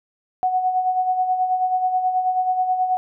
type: tone with tremolo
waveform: sine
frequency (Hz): 740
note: F#5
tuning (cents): 0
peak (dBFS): -15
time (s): 0.43-2.97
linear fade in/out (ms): 0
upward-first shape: sine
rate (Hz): 9.3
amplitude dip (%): 55
effects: none